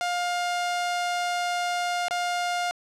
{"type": "tone with dropouts", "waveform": "sawtooth", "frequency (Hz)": 707, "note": "F5", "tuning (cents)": 21, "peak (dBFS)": -21, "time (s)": [0.01, 2.71], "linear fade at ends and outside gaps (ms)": 0, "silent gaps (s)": [2.083, 2.109], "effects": ["low-pass 8000 Hz 12 dB/octave"]}